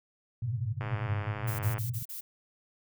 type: band-pass noise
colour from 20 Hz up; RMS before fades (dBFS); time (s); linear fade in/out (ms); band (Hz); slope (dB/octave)
pink; -33; 0.42-2.03; 5; 100 to 130; 96
type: click train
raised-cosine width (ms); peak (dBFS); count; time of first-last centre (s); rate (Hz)
0.5; -23; 102; 0.81-1.781; 104
type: noise bursts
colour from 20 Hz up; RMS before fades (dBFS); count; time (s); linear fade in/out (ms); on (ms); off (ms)
violet; -40; 5; 1.47-2.21; 10; 120; 35
effects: none